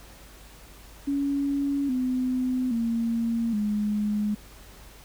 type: tone with pitch steps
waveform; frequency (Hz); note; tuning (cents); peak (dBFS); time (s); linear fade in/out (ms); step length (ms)
sine; 280.8 / 254.5 / 230.7 / 209.2; C#4 / C4 / A#3 / G#3; +22 / -48 / -18 / +13; -23; 1.07-4.35; 10; 820
effects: added 50 Hz sine -49 dBFS peak until 5.04 s + pink hiss -50 dBFS RMS until 5.04 s